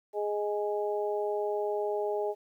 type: harmonic tone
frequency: 207.7 Hz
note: G#3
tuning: in tune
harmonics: 2 / 3 / 4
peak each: -30 / -34 / -36 dBFS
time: 0.13-2.35 s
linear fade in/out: 50 ms
effects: 11-bit